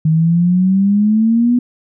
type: exponential sweep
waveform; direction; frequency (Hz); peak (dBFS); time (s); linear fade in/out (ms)
sine; up; 155.56 to 247.4; -9; 0.05-1.59; 5
effects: none